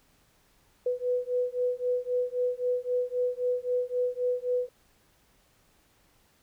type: beating tone pair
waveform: sine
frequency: 493.9 / 497.7 Hz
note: B4 / B4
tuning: 0 / +13 cents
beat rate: 3.8 Hz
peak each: -29 dBFS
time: 0.86-4.69 s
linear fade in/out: 5 ms
effects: pink hiss -65 dBFS RMS until 6.42 s